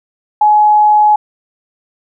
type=tone; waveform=sine; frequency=844 Hz; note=G#5; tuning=28 cents sharp; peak=-5 dBFS; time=0.41-1.16 s; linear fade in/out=5 ms; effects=none